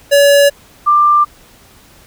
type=tone pair in turn; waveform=square / sine; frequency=568 / 1186.3 Hz; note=C#5 / D6; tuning=+42 / +17 cents; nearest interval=octave + minor second; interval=1275 cents; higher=second; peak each=-6 dBFS; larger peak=neither; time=0.11-0.5 / 0.86-1.25 s; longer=neither; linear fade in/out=20 ms; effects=pink hiss -44 dBFS RMS until 2.06 s